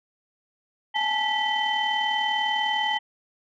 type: tone cluster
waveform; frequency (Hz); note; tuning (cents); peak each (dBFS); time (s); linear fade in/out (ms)
sine; 840 / 880 / 1964 / 3077; G#5 / A5 / B6 / G7; +19 / 0 / -10 / -33; -27; 0.94-2.99; 20
effects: tanh soft clip ceiling -15 dBFS